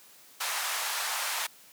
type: band-pass noise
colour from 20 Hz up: pink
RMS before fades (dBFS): -32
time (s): 0.4-1.47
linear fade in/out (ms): 10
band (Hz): 790 to 15000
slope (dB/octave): 24
effects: white hiss -55 dBFS RMS until 1.72 s + high-pass 150 Hz 12 dB/octave